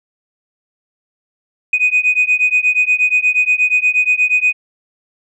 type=beating tone pair; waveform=sine; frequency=2489 / 2497.4 Hz; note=D#7 / D#7; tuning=0 / +6 cents; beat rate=8.4 Hz; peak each=-13 dBFS; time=1.73-4.53 s; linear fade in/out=5 ms; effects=tanh soft clip ceiling -5 dBFS